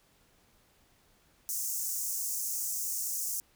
pink high-pass noise, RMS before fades -34 dBFS, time 1.49-3.4 s, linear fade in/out 0 ms, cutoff 5900 Hz, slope 48 dB/octave, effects pink hiss -66 dBFS RMS until 3.55 s

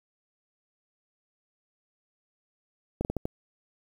slowing click train, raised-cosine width 2 ms, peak -16 dBFS, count 5, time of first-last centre 3.01-3.255 s, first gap 39 ms, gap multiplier 1.31, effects 8-bit

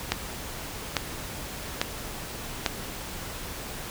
click train, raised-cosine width 0.2 ms, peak -5 dBFS, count 4, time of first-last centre 0.12-2.662 s, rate 1.18 Hz, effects pink hiss -37 dBFS RMS until 3.9 s

